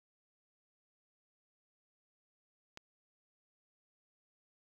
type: click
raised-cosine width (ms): 0.2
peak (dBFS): -29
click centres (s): 2.774
effects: 10-bit